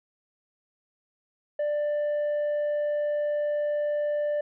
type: tone with tanh clipping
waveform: sine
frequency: 591 Hz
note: D5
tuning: 11 cents sharp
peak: -25 dBFS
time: 1.59-4.41 s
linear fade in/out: 5 ms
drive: 3 dB
effects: none